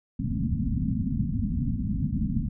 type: low-pass noise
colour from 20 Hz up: white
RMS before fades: -27 dBFS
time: 0.19-2.49 s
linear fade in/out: 5 ms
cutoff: 260 Hz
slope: 96 dB/octave
effects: none